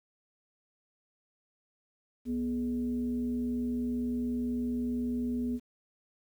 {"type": "tone with frequency modulation", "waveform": "sine", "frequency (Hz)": 244.5, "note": "B3", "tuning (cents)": -17, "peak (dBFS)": -29, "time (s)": [2.25, 5.6], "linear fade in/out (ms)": 50, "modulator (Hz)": 177, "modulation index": 0.42, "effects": ["10-bit"]}